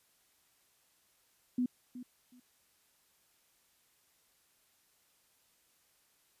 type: tone with echo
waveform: sine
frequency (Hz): 248.4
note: B3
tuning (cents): +10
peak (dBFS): -28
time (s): 1.58-1.66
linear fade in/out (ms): 5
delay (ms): 370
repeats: 2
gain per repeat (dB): -14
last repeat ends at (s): 2.4
effects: white hiss -71 dBFS RMS until 6.4 s + resampled to 32000 Hz